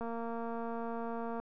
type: click train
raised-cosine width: 1 ms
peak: -27 dBFS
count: 322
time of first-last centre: 0.01-1.4 s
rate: 231 Hz
effects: none